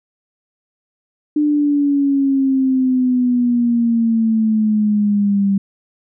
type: exponential sweep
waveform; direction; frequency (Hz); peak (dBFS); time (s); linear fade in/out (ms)
sine; down; 300 to 196; -12; 1.36-5.58; 5
effects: none